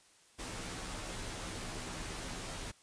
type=noise with comb filter; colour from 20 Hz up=pink; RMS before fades=-42 dBFS; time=0.38-2.72 s; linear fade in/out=20 ms; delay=14 ms; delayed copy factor=-0.7; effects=white hiss -64 dBFS RMS until 2.82 s + resampled to 22050 Hz